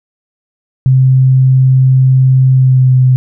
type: tone with pitch glide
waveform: sine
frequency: 130.81 to 128.41 Hz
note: C3 to C3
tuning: 0 to -32 cents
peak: -4 dBFS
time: 0.86-3.16 s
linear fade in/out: 0 ms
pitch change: -32 cents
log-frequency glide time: 2.53-2.95 s
effects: none